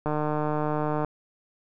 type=click train; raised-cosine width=1 ms; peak=-14 dBFS; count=150; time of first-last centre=0.06-1.047 s; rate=151 Hz; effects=none